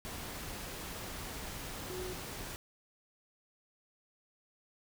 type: tone in noise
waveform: sine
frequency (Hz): 366.9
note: F#4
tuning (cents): -15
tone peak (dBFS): -40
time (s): 1.9-2.13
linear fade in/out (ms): 0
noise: pink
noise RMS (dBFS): -43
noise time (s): 0.05-2.56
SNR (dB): 0
effects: none